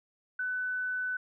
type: tone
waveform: sine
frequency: 1500 Hz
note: F#6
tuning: 23 cents sharp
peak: -30 dBFS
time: 0.39-1.17 s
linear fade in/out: 5 ms
effects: none